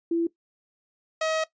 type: tone pair in turn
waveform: sine / sawtooth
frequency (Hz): 335.5 / 635.9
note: E4 / D#5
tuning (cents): +31 / +38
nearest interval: major seventh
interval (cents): 1107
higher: second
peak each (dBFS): -21 / -20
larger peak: second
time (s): 0.11-0.27 / 1.21-1.44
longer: second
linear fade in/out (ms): 5
effects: noise-tail reverb RT60 0.1 s tail -17 dB re dry + resampled to 16000 Hz